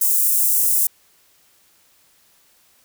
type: high-pass noise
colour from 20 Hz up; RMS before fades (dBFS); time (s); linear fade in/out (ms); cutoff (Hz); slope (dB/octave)
white; -17; 0.01-0.87; 5; 8000; 24
effects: white hiss -57 dBFS RMS until 2.84 s